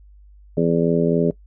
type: harmonic tone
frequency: 83.7 Hz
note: E2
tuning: 27 cents sharp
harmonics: 2 / 3 / 4 / 5 / 6 / 7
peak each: -20 / -22 / -25 / -20 / -28 / -25 dBFS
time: 0.57-1.31 s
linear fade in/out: 5 ms
effects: noise-tail reverb RT60 0.1 s tail -20 dB re dry + added 50 Hz sine -44 dBFS peak until 1.46 s